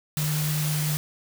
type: tone in noise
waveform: sine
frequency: 151.7 Hz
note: D#3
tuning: 44 cents flat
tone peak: -24 dBFS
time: 0.17-0.97 s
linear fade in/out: 0 ms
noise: white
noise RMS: -31 dBFS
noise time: 0.17-0.97 s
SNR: +4 dB
effects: none